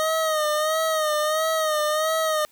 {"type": "tone with vibrato", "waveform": "25% pulse", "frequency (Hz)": 622.3, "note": "D#5", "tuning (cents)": 0, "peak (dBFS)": -17, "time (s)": [0, 2.45], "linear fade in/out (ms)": 0, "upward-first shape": "sine", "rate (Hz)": 1.5, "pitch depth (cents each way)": 57, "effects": ["white hiss -59 dBFS RMS until 2.51 s"]}